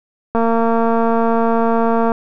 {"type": "click train", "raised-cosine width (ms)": 1, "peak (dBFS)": -4, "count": 406, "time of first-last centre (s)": [0.35, 2.119], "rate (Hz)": 229, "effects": []}